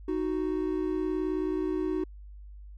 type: tone pair together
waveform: triangle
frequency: 311.1 / 370 Hz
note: D#4 / F#4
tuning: 0 / 0 cents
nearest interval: minor third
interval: 300 cents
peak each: -28 / -28 dBFS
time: 0.08-2.04 s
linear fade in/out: 5 ms
effects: added 50 Hz sine -43 dBFS peak until 2.77 s